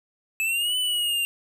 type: exponential two-way sweep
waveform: square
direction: up then down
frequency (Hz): 2600 to 3014 to 2773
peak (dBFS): -23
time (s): 0.4-1.25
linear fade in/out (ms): 0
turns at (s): 0.77
effects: none